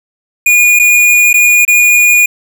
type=tone with dropouts; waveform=square; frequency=2442 Hz; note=D#7; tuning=33 cents flat; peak=-5 dBFS; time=0.46-2.26 s; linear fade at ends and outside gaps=5 ms; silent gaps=0.791-0.796 / 1.331-1.34 / 1.651-1.678 s; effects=none